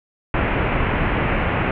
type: low-pass noise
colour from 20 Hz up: pink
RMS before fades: -20 dBFS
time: 0.34-1.71 s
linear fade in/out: 2 ms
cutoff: 2700 Hz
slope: 48 dB/octave
effects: none